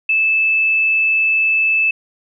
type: tone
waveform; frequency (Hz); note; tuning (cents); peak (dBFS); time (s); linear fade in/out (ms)
sine; 2624; E7; -9; -12; 0.09-1.91; 5
effects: none